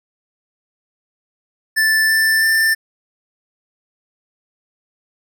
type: tone with pitch steps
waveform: square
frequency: 1760 / 1771.2 / 1782.5 Hz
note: A6 / A6 / A6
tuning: 0 / +11 / +22 cents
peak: -13 dBFS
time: 1.76-2.75 s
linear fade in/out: 20 ms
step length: 330 ms
effects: none